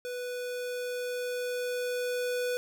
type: tone with level ramp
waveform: square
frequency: 493.9 Hz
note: B4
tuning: in tune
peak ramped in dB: -35 to -29 dBFS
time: 0.05-2.57 s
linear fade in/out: 0 ms
effects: none